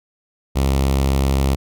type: tone with notch filter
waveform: sawtooth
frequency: 67.7 Hz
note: C#2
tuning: 40 cents flat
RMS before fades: -17 dBFS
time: 0.55-1.56 s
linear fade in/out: 20 ms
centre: 1600 Hz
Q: 1.9
effects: none